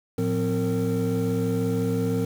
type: tone cluster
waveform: triangle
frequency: 111.5 / 177.4 / 259.5 / 458.2 Hz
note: A2 / F3 / C4 / A#4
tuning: +23 / +27 / -14 / -30 cents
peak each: -25 dBFS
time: 0.18-2.25 s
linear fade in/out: 5 ms
effects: tanh soft clip ceiling -13 dBFS + 7-bit